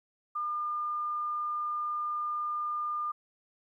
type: tone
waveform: sine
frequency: 1206 Hz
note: D6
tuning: 46 cents sharp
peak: -30 dBFS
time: 0.35-3.12 s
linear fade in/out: 10 ms
effects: 12-bit